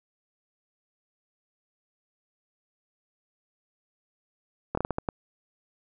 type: slowing click train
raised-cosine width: 1 ms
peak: -13 dBFS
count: 7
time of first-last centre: 4.75-5.088 s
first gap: 24 ms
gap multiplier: 1.34
effects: none